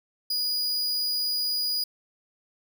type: tone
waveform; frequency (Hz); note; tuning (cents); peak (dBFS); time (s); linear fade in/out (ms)
45% pulse; 4908; D#8; -25; -24; 0.3-1.84; 5
effects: none